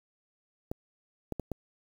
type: clicks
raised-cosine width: 2 ms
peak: -20 dBFS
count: 4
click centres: 0.715 / 1.323 / 1.397 / 1.517 s
effects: 8-bit